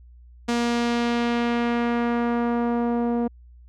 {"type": "tone with low-pass filter sweep", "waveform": "sawtooth", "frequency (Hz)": 237.2, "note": "A#3", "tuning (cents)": 30, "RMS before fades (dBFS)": -23, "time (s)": [0.48, 3.28], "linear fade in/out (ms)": 10, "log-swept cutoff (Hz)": [6900, 640], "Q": 0.93, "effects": ["added 60 Hz sine -45 dBFS peak until 3.68 s"]}